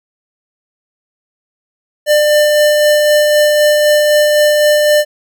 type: tone with tremolo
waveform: square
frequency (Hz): 597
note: D5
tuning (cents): +28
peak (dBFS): -7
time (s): 2.06-5.05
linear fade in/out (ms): 50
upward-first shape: sine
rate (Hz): 3.9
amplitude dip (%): 25
effects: none